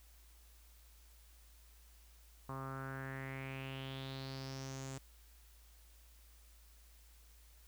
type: tone with low-pass filter sweep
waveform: sawtooth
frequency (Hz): 133.9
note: C3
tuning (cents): +40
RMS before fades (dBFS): -45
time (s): 2.49-4.98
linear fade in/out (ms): 0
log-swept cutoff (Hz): 1100 to 7600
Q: 5.3
effects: added 56 Hz sine -60 dBFS peak until 7.67 s + white hiss -67 dBFS RMS until 7.67 s